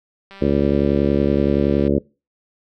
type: click train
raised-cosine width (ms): 0.3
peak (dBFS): -25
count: 308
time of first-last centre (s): 0.31-1.876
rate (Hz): 196
type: harmonic tone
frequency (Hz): 70.7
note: C#2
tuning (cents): +35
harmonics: 1 / 2 / 3 / 4 / 5 / 6 / 7 / 8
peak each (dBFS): -25 / -24 / -20 / -21 / -21 / -23 / -25 / -26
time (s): 0.41-1.99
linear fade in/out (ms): 10
effects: noise-tail reverb RT60 0.3 s tail -23 dB re dry